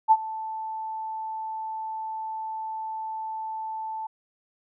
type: tone with ADSR envelope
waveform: sine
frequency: 880 Hz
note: A5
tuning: in tune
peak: -11 dBFS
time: 0.08-4.07 s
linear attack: 34 ms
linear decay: 49 ms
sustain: -19 dB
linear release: 7 ms
effects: none